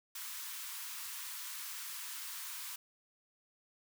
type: high-pass noise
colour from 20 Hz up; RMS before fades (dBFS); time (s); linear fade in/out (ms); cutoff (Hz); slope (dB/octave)
white; -44; 0.15-2.76; 5; 910; 96
effects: none